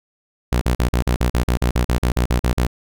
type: tone bursts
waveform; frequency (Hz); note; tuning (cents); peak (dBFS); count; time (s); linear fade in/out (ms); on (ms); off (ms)
sawtooth; 60.9; B1; -24; -11; 16; 0.52-2.668; 5; 93; 44
effects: none